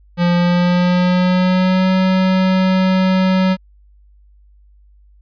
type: tone with pitch glide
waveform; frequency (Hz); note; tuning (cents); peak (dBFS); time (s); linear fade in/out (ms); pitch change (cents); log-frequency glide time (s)
square; 174.61 to 187.14; F3 to F#3; 0 to +20; -12; 0.17-3.57; 50; +120; 0.36-1.9
effects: added 50 Hz sine -45 dBFS peak until 5.21 s + resampled to 11025 Hz